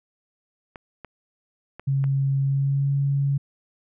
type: clicks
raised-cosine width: 0.5 ms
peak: -23 dBFS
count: 4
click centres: 0.758 / 1.047 / 1.796 / 2.041 s
type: tone with pitch glide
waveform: sine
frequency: 136.9 to 139.62 Hz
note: C#3 to C#3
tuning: -21 to +13 cents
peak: -19 dBFS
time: 1.87-3.38 s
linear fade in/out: 10 ms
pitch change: +34 cents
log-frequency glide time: 2.41-2.91 s
effects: none